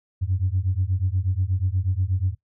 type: beating tone pair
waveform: sine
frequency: 89.3 / 97.6 Hz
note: F2 / G2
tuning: +39 / -7 cents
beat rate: 8.3 Hz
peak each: -23 dBFS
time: 0.21-2.35 s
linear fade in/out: 20 ms
effects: noise-tail reverb RT60 0.1 s tail -18 dB re dry + tanh soft clip ceiling -13 dBFS